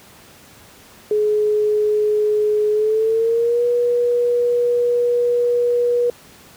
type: tone with pitch glide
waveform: sine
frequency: 422.6 to 482.6 Hz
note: G#4 to B4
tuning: +30 to -40 cents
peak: -14 dBFS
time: 1.11-6.1 s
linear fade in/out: 2 ms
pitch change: +230 cents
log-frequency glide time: 2.72-3.65 s
effects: pink hiss -45 dBFS RMS until 6.56 s + high-pass 80 Hz 12 dB/octave

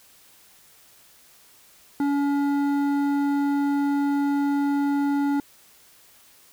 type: tone with hard clipping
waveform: sine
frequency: 283.6 Hz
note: C#4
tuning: 40 cents sharp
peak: -22 dBFS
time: 2-5.4 s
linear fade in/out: 2 ms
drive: 10 dB
effects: white hiss -54 dBFS RMS until 6.52 s

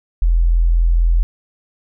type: tone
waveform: sine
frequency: 42.16 Hz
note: E1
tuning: 40 cents sharp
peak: -10 dBFS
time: 0.22-1.23 s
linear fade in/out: 0 ms
effects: none

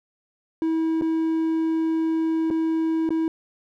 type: tone with dropouts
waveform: triangle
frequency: 323 Hz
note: E4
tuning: 35 cents flat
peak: -18 dBFS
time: 0.62-3.28 s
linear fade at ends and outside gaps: 1 ms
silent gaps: 1.012-1.02 / 2.503-2.509 / 3.091-3.105 s
effects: none

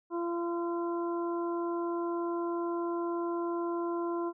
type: harmonic tone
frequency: 342.1 Hz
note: F4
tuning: 36 cents flat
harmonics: 1 / 2 / 3 / 4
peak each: -31 / -41 / -38 / -47 dBFS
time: 0.1-4.33 s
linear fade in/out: 50 ms
effects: none

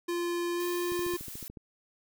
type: tone with pitch glide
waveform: square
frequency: 346.7 to 351.1 Hz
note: F4 to F4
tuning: -13 to +9 cents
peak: -30 dBFS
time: 0.08-1.17 s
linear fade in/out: 10 ms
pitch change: +22 cents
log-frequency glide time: 0.55-0.63 s
type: noise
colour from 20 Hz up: blue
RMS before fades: -43 dBFS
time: 0.6-1.48 s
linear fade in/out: 0 ms
type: click train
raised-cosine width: 3 ms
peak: -31 dBFS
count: 10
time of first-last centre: 0.92-1.572 s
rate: 13.8 Hz
effects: none

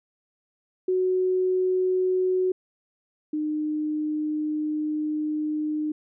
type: tone pair in turn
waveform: sine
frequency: 370 / 304.6 Hz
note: F#4 / D#4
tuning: 0 / -37 cents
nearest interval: minor third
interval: 337 cents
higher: first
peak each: -20 / -24 dBFS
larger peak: first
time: 0.88-2.52 / 3.33-5.92 s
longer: second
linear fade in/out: 5 ms
effects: none

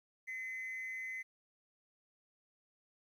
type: tone with amplitude modulation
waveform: triangle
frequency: 2045 Hz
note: C7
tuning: 40 cents flat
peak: -34 dBFS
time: 0.27-1.23 s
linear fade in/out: 20 ms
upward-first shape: sine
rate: 216 Hz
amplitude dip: 65%
effects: tanh soft clip ceiling -35 dBFS + 12-bit

